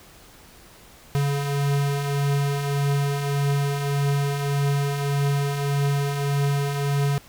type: beating tone pair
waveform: square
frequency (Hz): 140 / 141.7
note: C#3 / C#3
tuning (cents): +18 / +38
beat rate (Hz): 1.7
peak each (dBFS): -31 / -22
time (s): 1.15-7.18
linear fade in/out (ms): 0
effects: pink hiss -49 dBFS RMS until 7.28 s